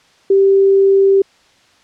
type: tone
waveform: sine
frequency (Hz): 390.9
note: G4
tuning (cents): -5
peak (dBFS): -7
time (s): 0.3-1.22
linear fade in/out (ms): 5
effects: white hiss -51 dBFS RMS until 1.83 s + low-pass 5000 Hz 12 dB/octave